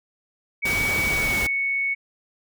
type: tone with pitch glide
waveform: sine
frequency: 2259 to 2216 Hz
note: C#7 to C#7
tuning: +32 to -1 cents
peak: -21 dBFS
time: 0.62-1.95 s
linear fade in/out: 20 ms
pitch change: -33 cents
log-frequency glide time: 1.09-1.43 s
type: noise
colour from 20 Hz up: pink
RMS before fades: -28 dBFS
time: 0.65-1.47 s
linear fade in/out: 5 ms
effects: none